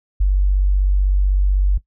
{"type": "tone", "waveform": "sine", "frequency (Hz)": 47.98, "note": "G1", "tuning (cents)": -36, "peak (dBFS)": -12, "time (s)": [0.2, 1.78], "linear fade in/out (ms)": 10, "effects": ["noise-tail reverb RT60 0.1 s tail -17 dB re dry"]}